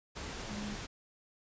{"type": "tone in noise", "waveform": "sine", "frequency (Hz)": 207.7, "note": "G#3", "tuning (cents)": 0, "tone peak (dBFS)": -39, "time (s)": [0.49, 0.76], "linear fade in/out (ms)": 20, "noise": "pink", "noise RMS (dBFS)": -42, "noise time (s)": [0.15, 0.87], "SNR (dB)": 0, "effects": ["resampled to 16000 Hz"]}